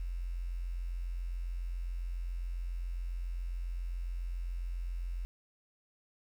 sine tone with quantisation, 43.65 Hz, F1, in tune, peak -34 dBFS, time 0-5.25 s, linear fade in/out 0 ms, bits 10, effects none

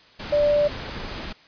sine tone in noise, 587.3 Hz, D5, in tune, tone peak -16 dBFS, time 0.32-0.68 s, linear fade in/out 10 ms, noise pink, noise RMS -33 dBFS, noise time 0.19-1.33 s, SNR +14 dB, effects white hiss -52 dBFS RMS until 1.47 s + resampled to 11025 Hz

